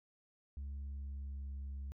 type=tone with pitch glide; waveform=sine; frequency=69.7 to 68.62 Hz; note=C#2 to C#2; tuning=+10 to -17 cents; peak=-38 dBFS; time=0.57-1.92 s; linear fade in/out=0 ms; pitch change=-27 cents; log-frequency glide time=0.8-1.51 s; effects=tanh soft clip ceiling -40 dBFS